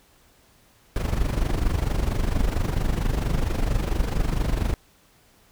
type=noise with amplitude modulation; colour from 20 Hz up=brown; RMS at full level=-20 dBFS; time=0.96-4.74 s; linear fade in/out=0 ms; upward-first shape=sine; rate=24.4 Hz; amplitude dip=70%; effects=pink hiss -58 dBFS RMS until 5.51 s